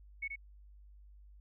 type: tone with echo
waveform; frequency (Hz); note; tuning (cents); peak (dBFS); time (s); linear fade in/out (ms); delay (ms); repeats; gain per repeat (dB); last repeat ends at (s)
sine; 2211; C#7; -5; -35; 0.22-0.28; 10; 80; 1; -4; 0.36
effects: added 50 Hz sine -54 dBFS peak until 1.4 s